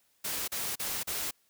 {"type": "noise bursts", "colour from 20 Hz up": "white", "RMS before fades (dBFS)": -34, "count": 4, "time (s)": [0.24, 1.311], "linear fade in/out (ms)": 10, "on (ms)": 240, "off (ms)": 37, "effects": ["white hiss -70 dBFS RMS until 1.49 s"]}